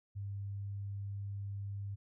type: tone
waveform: sine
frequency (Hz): 99.9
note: G2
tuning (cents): +33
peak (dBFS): -38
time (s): 0.15-1.96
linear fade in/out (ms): 20
effects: none